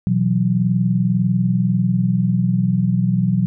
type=chord; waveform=sine; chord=B suspended fourth; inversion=none; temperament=equal with one note detuned; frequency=123.11 / 164.81 / 185 Hz; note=B2 / E3 / F#3; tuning=-5 / 0 / 0 cents; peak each=-19 / -21 / -17 dBFS; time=0.07-3.46 s; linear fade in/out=0 ms; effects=none